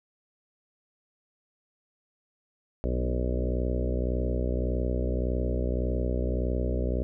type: harmonic tone with a mistuned harmonic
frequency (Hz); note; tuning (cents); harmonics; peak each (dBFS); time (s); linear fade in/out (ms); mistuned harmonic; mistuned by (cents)
61.74; B1; 0; 1 / 2 / 3 / 4 / 5 / 6 / 7 / 8 / 9 / 10; -27 / -35 / -38 / -36 / -40 / -37 / -38 / -39 / -38 / -41; 2.84-7.03; 0; 4; +17
effects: none